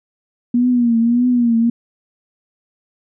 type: tone with vibrato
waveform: sine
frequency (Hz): 238.7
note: A#3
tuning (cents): +41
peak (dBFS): -11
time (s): 0.54-1.7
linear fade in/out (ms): 5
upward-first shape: triangle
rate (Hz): 1.7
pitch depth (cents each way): 88
effects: none